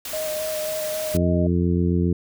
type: noise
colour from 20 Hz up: white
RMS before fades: -32 dBFS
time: 0.05-1.17 s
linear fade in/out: 2 ms
type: tone with vibrato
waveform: sine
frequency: 620 Hz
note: D#5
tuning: 6 cents flat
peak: -25 dBFS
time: 0.13-1.47 s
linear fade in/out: 5 ms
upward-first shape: square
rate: 3.7 Hz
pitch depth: 12 cents each way
type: harmonic tone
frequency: 87.31 Hz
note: F2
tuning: in tune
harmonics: 1 / 2 / 3 / 4 / 5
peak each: -22 / -21 / -26 / -26 / -31 dBFS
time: 1.14-2.13 s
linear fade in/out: 5 ms
effects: none